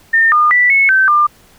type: tone with pitch steps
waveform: sine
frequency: 1814 / 1215 / 1969 / 2196 / 1545 / 1197 Hz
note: A#6 / D#6 / B6 / C#7 / G6 / D6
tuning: -48 / -42 / -6 / -17 / -26 / +33 cents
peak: -7 dBFS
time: 0.13-1.27 s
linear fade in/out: 10 ms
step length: 190 ms
effects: pink hiss -47 dBFS RMS until 1.58 s